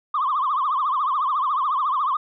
sine tone with vibrato, 1121 Hz, C#6, 19 cents sharp, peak -18 dBFS, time 0.14-2.17 s, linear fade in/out 5 ms, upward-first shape triangle, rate 14 Hz, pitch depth 210 cents each way, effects tanh soft clip ceiling -15 dBFS

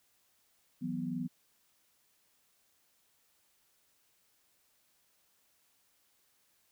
sine chord, E suspended second, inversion none, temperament equal with one note detuned, 162.83 / 185 / 246.9 Hz, E3 / F#3 / B3, -21 / 0 / 0 cents, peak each -40 / -39 / -36 dBFS, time 0.81-1.28 s, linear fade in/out 20 ms, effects white hiss -72 dBFS RMS until 6.71 s

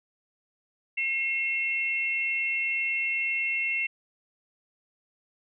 sine tone pair together, 2148 / 2706 Hz, C7 / E7, +45 / +45 cents, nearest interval major third, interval 400 cents, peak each -28 dBFS, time 0.97-3.87 s, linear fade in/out 10 ms, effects none

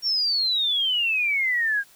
sine exponential sweep, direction down, 5588 to 1595 Hz, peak -20 dBFS, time 0.02-1.84 s, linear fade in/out 50 ms, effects white hiss -54 dBFS RMS until 1.95 s

